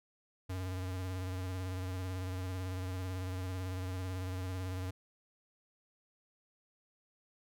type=tone with vibrato; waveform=square; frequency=92.5 Hz; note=F#2; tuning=in tune; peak=-37 dBFS; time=0.49-4.91 s; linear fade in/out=10 ms; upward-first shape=sine; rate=18 Hz; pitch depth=39 cents each way; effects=none